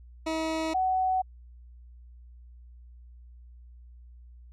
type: tone pair in turn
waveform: 20% pulse / sine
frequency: 320 / 748.9 Hz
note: D#4 / F#5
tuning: +49 / +21 cents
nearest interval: octave + minor third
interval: 1472 cents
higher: second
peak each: -23 dBFS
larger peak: neither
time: 0.26-0.74 / 0.74-1.22 s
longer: neither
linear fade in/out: 10 ms
effects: added 60 Hz sine -47 dBFS peak until 4.52 s + low-pass 7000 Hz 12 dB/octave